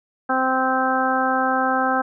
harmonic tone, 260.4 Hz, C4, 8 cents flat, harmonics 1 / 2 / 3 / 4 / 5 / 6, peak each -25 / -26 / -22 / -27 / -24 / -25 dBFS, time 0.29-2.02 s, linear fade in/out 10 ms, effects none

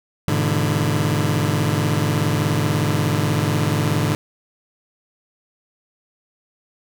sawtooth chord, E dominant seventh, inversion first, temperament just, 103.01 / 123.61 / 148.33 / 164.81 Hz, G#2 / B2 / D3 / E3, -14 / +2 / +18 / 0 cents, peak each -18 / -21 / -17 / -21 dBFS, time 0.28-4.15 s, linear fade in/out 0 ms, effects none

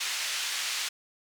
pink band-pass noise, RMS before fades -32 dBFS, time 0-0.89 s, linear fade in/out 10 ms, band 2200 to 7100 Hz, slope 12 dB/octave, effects none

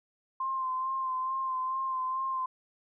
sine tone with vibrato, 1046.5 Hz, C6, in tune, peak -29 dBFS, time 0.4-2.46 s, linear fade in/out 5 ms, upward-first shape sine, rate 2.3 Hz, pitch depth 28 cents each way, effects none

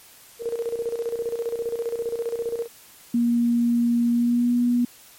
sine tone with tremolo, 466.2 Hz, A#4, in tune, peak -22 dBFS, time 0.39-2.68 s, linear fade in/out 50 ms, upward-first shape square, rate 15 Hz, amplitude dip 65%
sine tone with pitch glide, 236.9 to 242.2 Hz, A#3 to B3, +28 to -34 cents, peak -17 dBFS, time 3.14-4.85 s, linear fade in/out 5 ms, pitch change +38 cents, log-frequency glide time 4.11-4.52 s
effects white hiss -49 dBFS RMS until 5.18 s + MP3 64 kbps

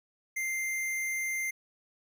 square tone, 2093 Hz, C7, in tune, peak -31 dBFS, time 0.36-1.51 s, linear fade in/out 10 ms, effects none

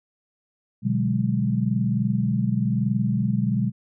sine chord, G# half-diminished seventh, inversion first, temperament equal with one note detuned, 123.47 / 146.83 / 185 / 206 Hz, B2 / D3 / F#3 / G#3, 0 / 0 / 0 / -14 cents, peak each -24 / -29 / -26 / -24 dBFS, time 0.82-3.72 s, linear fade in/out 50 ms, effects none

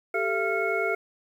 sine tone cluster, 391.4 / 441.4 / 678 / 1391 / 2190 Hz, G4 / A4 / E5 / F6 / C#7, -3 / +5 / +49 / -7 / -22 cents, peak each -30 dBFS, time 0.14-0.95 s, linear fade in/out 5 ms, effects 9-bit

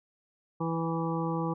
harmonic tone with a mistuned harmonic, 164.81 Hz, E3, in tune, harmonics 1 / 2 / 3 / 5 / 6 / 7, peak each -31 / -34 / -36 / -38 / -39 / -39 dBFS, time 0.6-1.54 s, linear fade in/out 10 ms, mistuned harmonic 6, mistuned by -16 cents, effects none

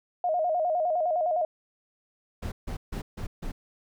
sine tone with vibrato, 670 Hz, E5, 28 cents sharp, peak -23 dBFS, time 0.24-1.45 s, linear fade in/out 2 ms, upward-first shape square, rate 9.8 Hz, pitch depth 110 cents each way
brown noise bursts, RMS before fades -33 dBFS, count 5, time 2.42-3.52 s, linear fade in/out 10 ms, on 100 ms, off 150 ms
effects none

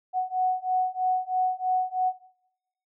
sine beating tone pair, 739 / 742.1 Hz, F#5 / F#5, -2 / +5 cents, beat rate 3.1 Hz, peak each -26 dBFS, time 0.13-2.13 s, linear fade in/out 50 ms, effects noise-tail reverb RT60 0.8 s tail -17 dB re dry

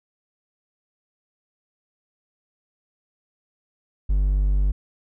triangle tone, 49 Hz, G1, in tune, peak -15 dBFS, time 4.09-4.72 s, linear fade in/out 10 ms, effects none

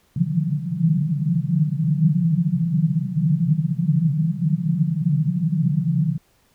pink band-pass noise, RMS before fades -20 dBFS, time 0.16-6.18 s, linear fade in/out 5 ms, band 140 to 180 Hz, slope 96 dB/octave, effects pink hiss -61 dBFS RMS until 6.54 s

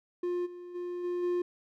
triangle tone with level steps, 353.9 Hz, F4, 23 cents sharp, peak -27 / -40 / -32 / -28 / -25 dBFS, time 0.23-1.42 s, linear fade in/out 5 ms, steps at 0.45 / 0.74 / 1.03 / 1.22 s, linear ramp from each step 20 ms, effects none

